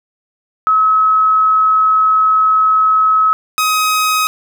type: tone pair in turn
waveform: sine / sawtooth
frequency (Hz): 1285 / 1262.9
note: E6 / D#6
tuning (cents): -45 / +25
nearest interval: unison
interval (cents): 30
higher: first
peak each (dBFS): -8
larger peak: neither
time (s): 0.67-3.33 / 3.58-4.27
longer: first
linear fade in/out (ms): 0
effects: none